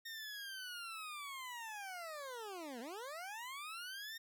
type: linear two-way sweep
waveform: 20% pulse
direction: down then up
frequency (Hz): 1847 to 221.3 to 1847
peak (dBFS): -40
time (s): 0.05-4.18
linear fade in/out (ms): 10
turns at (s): 2.8
effects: none

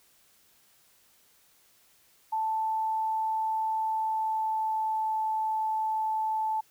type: tone with pitch glide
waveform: sine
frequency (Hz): 880 to 874.4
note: A5 to A5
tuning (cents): 0 to -11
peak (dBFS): -26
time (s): 2.32-6.61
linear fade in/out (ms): 10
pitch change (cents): -11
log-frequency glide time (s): 3.82-5.12
effects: white hiss -63 dBFS RMS until 6.7 s

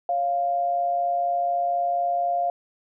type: tone pair together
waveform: sine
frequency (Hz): 554.4 / 698.5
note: C#5 / F5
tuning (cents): 0 / 0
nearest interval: major third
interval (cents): 400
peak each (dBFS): -32 / -21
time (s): 0.09-2.5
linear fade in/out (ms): 2
effects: none

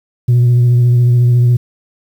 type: tone with vibrato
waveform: sine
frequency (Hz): 121.7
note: B2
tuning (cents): -25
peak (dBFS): -4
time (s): 0.28-1.57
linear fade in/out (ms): 10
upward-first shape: triangle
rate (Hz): 14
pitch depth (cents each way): 26
effects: tanh soft clip ceiling -5 dBFS + 7-bit

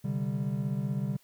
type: chord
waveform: triangle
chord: C suspended second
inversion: none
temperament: equal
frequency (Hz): 130.81 / 146.83 / 196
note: C3 / D3 / G3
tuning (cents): 0 / 0 / 0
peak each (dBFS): -31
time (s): 0.04-1.17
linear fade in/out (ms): 10
effects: white hiss -64 dBFS RMS until 1.23 s

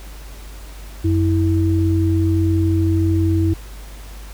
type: tone pair together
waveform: sine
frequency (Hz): 91.4 / 326.1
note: F#2 / E4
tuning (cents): -21 / -19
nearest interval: octave + minor seventh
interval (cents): 2202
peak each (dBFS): -15 / -18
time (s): 1.04-3.54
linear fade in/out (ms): 10
effects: added 50 Hz sine -33 dBFS peak until 4.33 s + pink hiss -42 dBFS RMS until 4.33 s

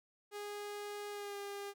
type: tone with pitch glide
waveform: sawtooth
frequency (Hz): 412.1 to 402.7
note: G#4 to G4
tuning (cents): -13 to +47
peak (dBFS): -38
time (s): 0.31-1.74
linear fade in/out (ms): 50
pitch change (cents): -40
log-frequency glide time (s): 1.11-1.37
effects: none

